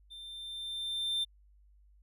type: tone with level ramp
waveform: triangle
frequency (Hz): 3580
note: A7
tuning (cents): +29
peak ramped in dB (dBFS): -44 to -27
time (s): 0.1-1.25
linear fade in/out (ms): 20
effects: added 50 Hz sine -59 dBFS peak until 2.02 s